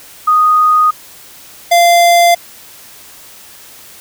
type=tone pair in turn; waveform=sine / square; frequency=1241 / 691.3 Hz; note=D#6 / F5; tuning=-5 / -18 cents; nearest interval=minor seventh; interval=1013 cents; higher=first; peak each=-6 dBFS; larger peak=neither; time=0.27-0.91 / 1.71-2.35 s; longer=neither; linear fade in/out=10 ms; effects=white hiss -37 dBFS RMS until 4 s